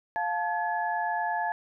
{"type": "tone cluster", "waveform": "sine", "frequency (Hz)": [702, 873, 1696], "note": ["F5", "A5", "G#6"], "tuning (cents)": [9, -14, 36], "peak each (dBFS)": [-31, -29, -33], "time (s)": [0.16, 1.52], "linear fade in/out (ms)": 0, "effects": []}